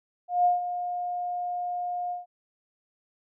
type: tone with ADSR envelope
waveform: sine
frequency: 712 Hz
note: F5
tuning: 33 cents sharp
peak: -17 dBFS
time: 0.28-2.26 s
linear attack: 170 ms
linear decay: 150 ms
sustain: -11 dB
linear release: 150 ms
effects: none